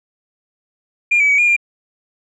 sine tone with pitch steps, 2408 / 2289 / 2265 / 2423 / 2394 Hz, D7 / D7 / C#7 / D#7 / D7, +43 / -45 / +37 / -47 / +33 cents, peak -9 dBFS, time 1.11-1.565 s, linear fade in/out 10 ms, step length 91 ms, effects tanh soft clip ceiling -7 dBFS

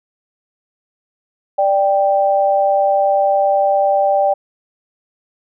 sine tone pair together, 589 / 786.2 Hz, D5 / G5, +5 / +5 cents, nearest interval perfect fourth, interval 500 cents, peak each -14 dBFS, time 1.58-4.34 s, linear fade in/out 10 ms, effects none

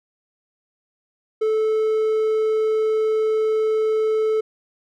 triangle tone, 436.4 Hz, A4, 14 cents flat, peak -15 dBFS, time 1.41-4.41 s, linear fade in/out 10 ms, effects none

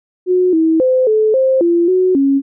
sine tone with pitch steps, 364.7 / 322.3 / 514 / 433.2 / 526 / 342.3 / 369.6 / 275.3 Hz, F#4 / E4 / C5 / A4 / C5 / F4 / F#4 / C#4, -25 / -39 / -31 / -27 / +9 / -35 / -2 / -12 cents, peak -9 dBFS, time 0.26-2.42 s, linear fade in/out 50 ms, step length 270 ms, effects none

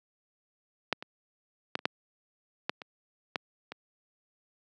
clicks, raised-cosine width 0.3 ms, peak -9 / -24 / -12 / -28 / -9 / -12 / -25 / -13 / -23 dBFS, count 9, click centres 0.927 / 1.025 / 1.754 / 1.791 / 1.855 / 2.695 / 2.818 / 3.358 / 3.72 s, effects high-pass 200 Hz 12 dB/octave

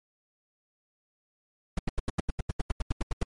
brown noise bursts, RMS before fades -25 dBFS, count 15, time 1.77-3.232 s, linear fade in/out 5 ms, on 20 ms, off 83 ms, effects MP3 48 kbps

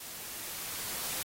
white noise with level ramp, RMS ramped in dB -44 to -35 dBFS, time 0-1.23 s, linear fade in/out 5 ms, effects AAC 48 kbps

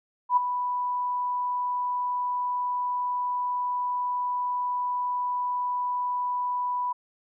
sine tone with ADSR envelope, 987.8 Hz, B5, in tune, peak -15 dBFS, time 0.29-6.93 s, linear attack 78 ms, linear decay 12 ms, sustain -10 dB, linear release 11 ms, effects none

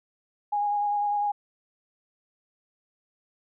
sine tone with vibrato, 823 Hz, G#5, 16 cents flat, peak -23 dBFS, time 0.52-1.32 s, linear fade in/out 10 ms, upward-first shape square, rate 10 Hz, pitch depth 12 cents each way, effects none

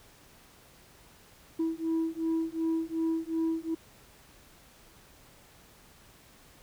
sine beating tone pair, 324.3 / 327 Hz, E4 / E4, -28 / -14 cents, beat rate 2.7 Hz, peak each -29 dBFS, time 1.59-3.75 s, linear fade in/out 10 ms, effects tanh soft clip ceiling -24 dBFS + pink hiss -57 dBFS RMS until 6.62 s

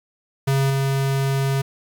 square tone with level steps, 136.3 Hz, C#3, 29 cents flat, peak -17 / -19 dBFS, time 0.47-1.62 s, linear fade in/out 10 ms, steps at 0.7 s, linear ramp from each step 2 ms, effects 8-bit

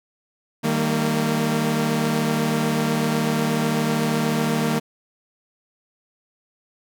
sawtooth chord, Eb major, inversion none, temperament equal with one note detuned, 155.56 / 196 / 229.3 Hz, Eb3 / G3 / Bb3, 0 / 0 / -28 cents, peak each -20 / -24 / -18 dBFS, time 0.63-4.8 s, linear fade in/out 20 ms, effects none

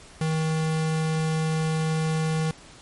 square tone, 158.6 Hz, D#3, 33 cents sharp, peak -23 dBFS, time 0.21-2.51 s, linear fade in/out 2 ms, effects pink hiss -48 dBFS RMS until 2.81 s + MP3 48 kbps

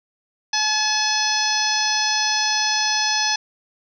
harmonic tone, 857 Hz, A5, 46 cents flat, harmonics 1 / 2 / 3 / 4 / 5 / 6 / 7, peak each -25 / -26 / -28 / -29 / -27 / -23 / -25 dBFS, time 0.53-3.36 s, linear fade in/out 5 ms, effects none

